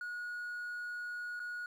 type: tone with dropouts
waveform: triangle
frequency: 1451 Hz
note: F#6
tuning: 34 cents flat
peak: -36 dBFS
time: 0.01-1.66 s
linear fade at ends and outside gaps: 2 ms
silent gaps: 1.395-1.4 s
effects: tanh soft clip ceiling -32 dBFS + 12-bit